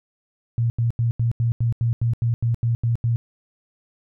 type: tone bursts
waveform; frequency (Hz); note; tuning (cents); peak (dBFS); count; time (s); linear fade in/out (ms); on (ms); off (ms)
sine; 117; A#2; +7; -17; 13; 0.58-3.16; 0; 120; 85
effects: none